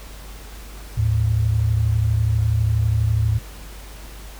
sine tone pair together, 77.78 / 110 Hz, D#2 / A2, 0 / 0 cents, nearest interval tritone, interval 600 cents, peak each -21 / -17 dBFS, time 0.97-3.39 s, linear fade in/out 10 ms, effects added 50 Hz sine -36 dBFS peak until 4.39 s + pink hiss -42 dBFS RMS until 4.39 s

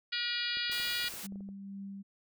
harmonic tone, 480 Hz, B4, 49 cents flat, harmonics 3 / 4 / 5 / 6 / 7 / 8 / 9 / 10, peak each -40 / -40 / -40 / -40 / -40 / -40 / -40 / -40 dBFS, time 0.12-1.09 s, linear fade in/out 10 ms
clicks, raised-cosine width 2 ms, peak -39 dBFS, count 9, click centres 0.571 / 0.697 / 0.799 / 1.043 / 1.139 / 1.323 / 1.358 / 1.407 / 1.489 s
white noise, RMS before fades -43 dBFS, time 0.71-1.27 s, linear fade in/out 10 ms
sine tone with tremolo, 197.1 Hz, G3, 10 cents sharp, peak -39 dBFS, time 1.23-2.03 s, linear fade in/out 20 ms, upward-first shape triangle, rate 2.1 Hz, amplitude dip 35%
effects none

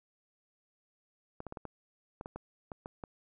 clicks, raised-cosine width 1 ms, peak -27 dBFS, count 11, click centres 1.404 / 1.467 / 1.524 / 1.572 / 1.653 / 2.211 / 2.259 / 2.36 / 2.718 / 2.859 / 3.038 s, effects none

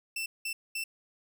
sawtooth tone bursts at uneven times, 2674 Hz, E7, 24 cents sharp, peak -29 dBFS, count 3, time 0.16-0.26 / 0.45-0.53 / 0.75-0.84 s, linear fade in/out 5 ms, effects none

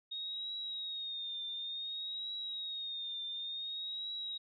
sine tone with vibrato, 3729 Hz, A#7, in tune, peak -38 dBFS, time 0.11-4.38 s, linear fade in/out 10 ms, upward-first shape triangle, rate 0.56 Hz, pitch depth 71 cents each way, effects none

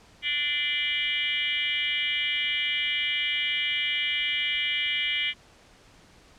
sine tone with frequency modulation, 2637 Hz, E7, in tune, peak -24 dBFS, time 0.22-5.34 s, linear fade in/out 50 ms, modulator 292 Hz, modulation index 2.4, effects pink hiss -55 dBFS RMS until 6.38 s + low-pass 7000 Hz 12 dB/octave

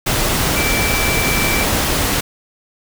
sine tone in noise, 2330 Hz, D7, 14 cents flat, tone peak -20 dBFS, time 0.56-1.64 s, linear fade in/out 10 ms, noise pink, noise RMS -17 dBFS, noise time 0.06-2.21 s, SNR -6 dB, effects none

